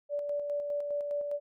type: tone with tremolo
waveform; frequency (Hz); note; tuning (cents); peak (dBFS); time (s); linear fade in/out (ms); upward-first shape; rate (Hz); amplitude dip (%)
sine; 580; D5; -22; -29; 0.09-1.4; 50; square; 4.9; 35
effects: none